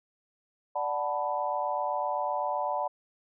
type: chord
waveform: sine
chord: B minor seventh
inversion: first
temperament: equal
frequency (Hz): 587.3 / 740 / 880 / 987.8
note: D5 / F#5 / A5 / B5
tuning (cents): 0 / 0 / 0 / 0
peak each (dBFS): -33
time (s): 0.75-2.88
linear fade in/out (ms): 10
effects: none